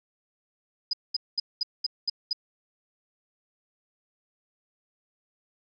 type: tone bursts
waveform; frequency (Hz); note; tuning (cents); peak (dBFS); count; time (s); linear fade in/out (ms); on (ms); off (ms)
sine; 4978; D#8; 0; -23; 7; 0.91-2.331; 5; 23; 210
effects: none